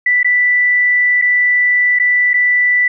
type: tone with dropouts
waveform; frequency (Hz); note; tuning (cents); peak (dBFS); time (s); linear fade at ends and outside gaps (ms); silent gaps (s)
sine; 1975.5; B6; 0; -9; 0.06-2.88; 5; 0.231-0.245 / 1.216-1.221 / 1.989-1.997 / 2.334-2.34
effects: none